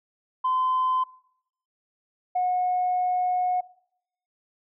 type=tone pair in turn; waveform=sine; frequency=1027 / 727.6 Hz; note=C6 / F#5; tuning=-33 / -29 cents; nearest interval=tritone; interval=596 cents; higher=first; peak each=-20 dBFS; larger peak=neither; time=0.44-1.04 / 2.35-3.61 s; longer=second; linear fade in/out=10 ms; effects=noise-tail reverb RT60 0.7 s tail -20 dB re dry + tanh soft clip ceiling -17 dBFS